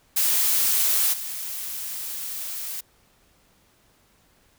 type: noise with level steps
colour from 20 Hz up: blue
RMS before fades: -21 / -32 dBFS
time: 0.16-2.81 s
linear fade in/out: 10 ms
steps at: 1.12 s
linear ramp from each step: 20 ms
effects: pink hiss -61 dBFS RMS until 4.58 s